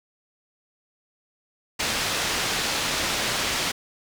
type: low-pass noise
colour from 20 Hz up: white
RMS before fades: -26 dBFS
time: 1.79-3.72 s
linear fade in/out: 10 ms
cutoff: 5000 Hz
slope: 12 dB/octave
effects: none